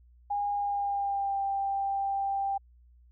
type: tone with pitch glide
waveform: sine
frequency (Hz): 815 to 789.1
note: G#5 to G5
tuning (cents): -33 to +11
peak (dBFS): -27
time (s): 0.3-2.58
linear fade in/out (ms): 10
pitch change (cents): -56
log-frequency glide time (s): 0.52-1.4
effects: added 60 Hz sine -55 dBFS peak until 3.11 s